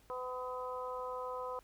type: harmonic tone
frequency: 252.5 Hz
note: B3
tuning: 39 cents sharp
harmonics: 2 / 3 / 4 / 5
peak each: -41 / -50 / -42 / -46 dBFS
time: 0.1-1.59 s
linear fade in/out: 0 ms
effects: added 50 Hz sine -65 dBFS peak until 1.63 s + pink hiss -67 dBFS RMS until 1.63 s